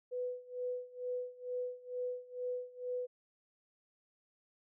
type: tone with tremolo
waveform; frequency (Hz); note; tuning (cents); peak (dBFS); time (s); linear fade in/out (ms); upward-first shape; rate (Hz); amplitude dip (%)
sine; 497.1; B4; +11; -34; 0.11-3.07; 20; sine; 2.2; 90
effects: none